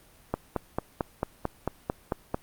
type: click train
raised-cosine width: 1 ms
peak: -12 dBFS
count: 10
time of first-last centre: 0.34-2.344 s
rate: 4.49 Hz
effects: pink hiss -57 dBFS RMS until 2.42 s + Opus 32 kbps